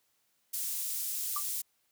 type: high-pass noise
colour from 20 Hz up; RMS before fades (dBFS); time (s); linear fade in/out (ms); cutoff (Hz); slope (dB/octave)
pink; -35; 0.53-1.62; 10; 9000; 12
type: tone with exponential decay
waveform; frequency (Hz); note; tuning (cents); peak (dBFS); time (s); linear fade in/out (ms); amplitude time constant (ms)
sine; 1174.7; D6; 0; -29; 1.36-1.44; 5; 16
effects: white hiss -74 dBFS RMS until 1.91 s + high-pass 60 Hz 12 dB/octave